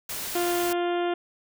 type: noise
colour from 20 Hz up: white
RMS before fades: -33 dBFS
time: 0.09-0.73 s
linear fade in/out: 5 ms
type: harmonic tone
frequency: 349.7 Hz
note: F4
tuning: 2 cents sharp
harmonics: 1 / 2 / 3 / 4 / 5 / 6 / 7 / 8 / 9 / 10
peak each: -25 / -29 / -39 / -37 / -42 / -45 / -46 / -43 / -44 / -47 dBFS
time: 0.35-1.14 s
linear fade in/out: 5 ms
effects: none